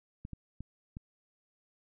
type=clicks; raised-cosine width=5 ms; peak=-29 dBFS; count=4; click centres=0.251 / 0.333 / 0.606 / 0.969 s; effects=none